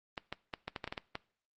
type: clicks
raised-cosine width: 0.3 ms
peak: -21 dBFS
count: 10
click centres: 0.178 / 0.326 / 0.538 / 0.68 / 0.762 / 0.842 / 0.876 / 0.925 / 0.978 / 1.154 s
effects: noise-tail reverb RT60 0.5 s tail -21 dB re dry + Opus 24 kbps